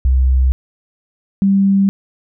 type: tone pair in turn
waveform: sine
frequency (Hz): 64.7 / 196.13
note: C2 / G3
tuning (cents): -19 / +1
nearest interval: octave + perfect fifth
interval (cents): 1920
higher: second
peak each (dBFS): -9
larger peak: neither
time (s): 0.05-0.52 / 1.42-1.89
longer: neither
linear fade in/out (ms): 0
effects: none